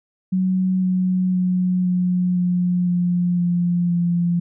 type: tone with pitch steps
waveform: sine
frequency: 186.1 / 184.18 / 182.27 / 180.38 / 178.52 / 176.67 / 174.85 / 173.04 Hz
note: F#3 / F#3 / F#3 / F#3 / F3 / F3 / F3 / F3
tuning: +10 / -8 / -26 / -44 / +38 / +20 / +2 / -16 cents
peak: -16 dBFS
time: 0.32-4.4 s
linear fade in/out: 10 ms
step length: 510 ms
effects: none